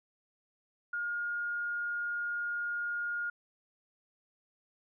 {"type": "tone", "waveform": "sine", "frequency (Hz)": 1423, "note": "F6", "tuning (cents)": 32, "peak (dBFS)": -32, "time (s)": [0.93, 3.3], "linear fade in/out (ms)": 5, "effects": []}